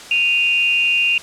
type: tone pair together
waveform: sine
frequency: 2486 / 2783 Hz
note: D#7 / F7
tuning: -2 / -7 cents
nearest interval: major second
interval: 195 cents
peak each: -18 / -15 dBFS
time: 0.11-1.18 s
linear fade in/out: 2 ms
effects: white hiss -36 dBFS RMS until 1.22 s + low-pass 7000 Hz 12 dB/octave